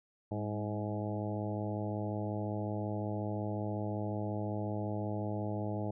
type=harmonic tone with a mistuned harmonic; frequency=105.5 Hz; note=G#2; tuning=28 cents sharp; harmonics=1 / 2 / 3 / 4 / 5 / 6 / 7 / 8; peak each=-37 / -40 / -41 / -45 / -45 / -43 / -48 / -47 dBFS; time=0.31-5.91 s; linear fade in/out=5 ms; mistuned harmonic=2; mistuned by=-45 cents; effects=none